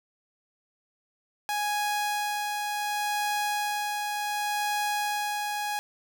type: tone with tremolo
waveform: sawtooth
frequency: 830.6 Hz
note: G#5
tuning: in tune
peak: -22 dBFS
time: 1.49-5.79 s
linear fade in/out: 0 ms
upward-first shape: sine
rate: 0.68 Hz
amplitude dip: 30%
effects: none